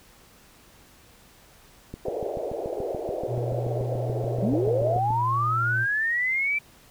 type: click train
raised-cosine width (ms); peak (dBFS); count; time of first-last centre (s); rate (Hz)
3; -22; 23; 1.94-5.105; 6.95
type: band-pass noise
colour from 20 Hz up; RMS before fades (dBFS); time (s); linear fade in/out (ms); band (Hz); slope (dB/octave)
white; -31; 2.05-4.99; 5; 350 to 670; 48
type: tone with pitch glide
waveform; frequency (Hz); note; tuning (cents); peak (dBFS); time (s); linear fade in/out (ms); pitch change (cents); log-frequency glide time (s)
triangle; 121.1 to 117.04; B2 to A#2; -34 to +7; -25; 3.27-5.87; 50; -59; 4.35-4.78
type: linear sweep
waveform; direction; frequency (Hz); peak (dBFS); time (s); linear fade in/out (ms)
sine; up; 174.61 to 2349; -22; 4.42-6.59; 10
effects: pink hiss -54 dBFS RMS until 6.9 s